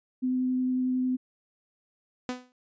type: tone with vibrato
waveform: sine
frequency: 254.9 Hz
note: C4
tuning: 45 cents flat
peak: -24 dBFS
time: 0.22-1.17 s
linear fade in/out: 20 ms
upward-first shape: triangle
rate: 11 Hz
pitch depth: 9 cents each way
type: tone with exponential decay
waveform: sawtooth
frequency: 250.6 Hz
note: B3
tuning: 25 cents sharp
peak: -23 dBFS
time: 2.29-2.52 s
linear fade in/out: 0 ms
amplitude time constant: 48 ms
effects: resampled to 16000 Hz